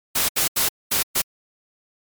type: noise bursts at uneven times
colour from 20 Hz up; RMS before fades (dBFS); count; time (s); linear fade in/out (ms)
white; -20; 5; 0.15-0.29 / 0.36-0.48 / 0.56-0.69 / 0.91-1.03 / 1.15-1.22; 10
effects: MP3 96 kbps